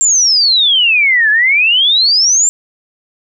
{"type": "exponential two-way sweep", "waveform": "sine", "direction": "down then up", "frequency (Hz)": [7459, 1678, 7459], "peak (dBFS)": -7, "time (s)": [0.01, 2.49], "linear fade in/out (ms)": 0, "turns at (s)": 1.3, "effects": []}